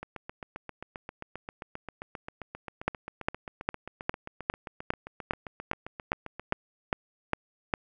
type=two click trains; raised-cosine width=0.5 ms; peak=-10 / -23 dBFS; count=13 / 50; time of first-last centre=2.88-7.738 / 0.03-6.529 s; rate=2.47 / 7.54 Hz; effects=none